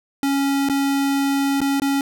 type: tone with dropouts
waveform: square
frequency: 277.2 Hz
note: C#4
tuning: in tune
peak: -18 dBFS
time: 0.23-2.01 s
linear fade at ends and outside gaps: 1 ms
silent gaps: 0.688-0.697 / 1.605-1.615 / 1.799-1.819 s
effects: none